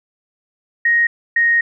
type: tone pair in turn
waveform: sine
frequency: 1873 / 1866.4 Hz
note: A#6 / A#6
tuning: +8 / +2 cents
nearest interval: unison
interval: 6 cents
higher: first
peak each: -11 dBFS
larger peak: neither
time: 0.85-1.07 / 1.36-1.61 s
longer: second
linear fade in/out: 5 ms
effects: none